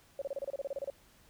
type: tone bursts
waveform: sine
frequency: 554.4 Hz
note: C#5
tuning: in tune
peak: -33 dBFS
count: 13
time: 0.19-0.901 s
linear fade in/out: 2 ms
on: 27 ms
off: 30 ms
effects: pink hiss -63 dBFS RMS until 1.29 s